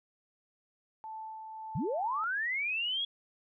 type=tone with tremolo; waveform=sine; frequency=878 Hz; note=A5; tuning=4 cents flat; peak=-39 dBFS; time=1.04-2.24 s; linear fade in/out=0 ms; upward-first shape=sine; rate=1.8 Hz; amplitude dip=30%
type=linear sweep; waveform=sine; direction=up; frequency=102.4 to 3366 Hz; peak=-30 dBFS; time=1.75-3.05 s; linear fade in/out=5 ms
effects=none